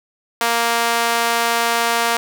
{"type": "tone with high-pass filter", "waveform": "sawtooth", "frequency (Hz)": 233.1, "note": "A#3", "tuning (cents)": 0, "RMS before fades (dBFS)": -18, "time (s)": [0.41, 2.17], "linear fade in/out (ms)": 0, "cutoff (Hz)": 810, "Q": 1, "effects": []}